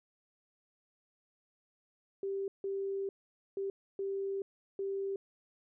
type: tone bursts at uneven times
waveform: sine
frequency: 392 Hz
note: G4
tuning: in tune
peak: -33 dBFS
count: 5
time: 2.23-2.48 / 2.64-3.09 / 3.57-3.7 / 3.99-4.42 / 4.79-5.16 s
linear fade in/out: 2 ms
effects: none